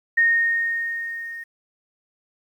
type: tone with level ramp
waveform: sine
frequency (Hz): 1849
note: A#6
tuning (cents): -15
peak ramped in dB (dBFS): -13 to -32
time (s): 0.17-1.44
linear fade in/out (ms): 10
effects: 9-bit